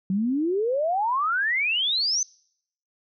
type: exponential sweep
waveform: sine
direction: up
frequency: 182.8 to 6272 Hz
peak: -21 dBFS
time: 0.1-2.23 s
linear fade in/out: 2 ms
effects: noise-tail reverb RT60 0.7 s tail -26 dB re dry